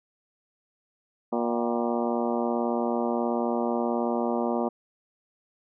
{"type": "harmonic tone with a mistuned harmonic", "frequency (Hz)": 118.5, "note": "A#2", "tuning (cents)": 29, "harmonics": [2, 3, 4, 5, 6, 7, 8, 9, 10], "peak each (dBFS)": [-28, -31, -32, -32, -34, -35, -36, -42, -41], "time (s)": [1.32, 4.69], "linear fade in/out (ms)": 10, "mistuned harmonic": 7, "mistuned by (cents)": -74, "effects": []}